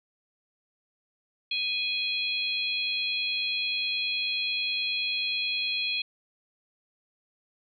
harmonic tone, 830.6 Hz, G#5, in tune, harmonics 3 / 4 / 5, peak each -30 / -31 / -32 dBFS, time 1.51-6.02 s, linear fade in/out 5 ms, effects none

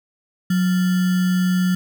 sine tone with sample-and-hold, 182.6 Hz, F#3, 23 cents flat, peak -15 dBFS, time 0.5-1.75 s, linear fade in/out 5 ms, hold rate 1575 Hz, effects none

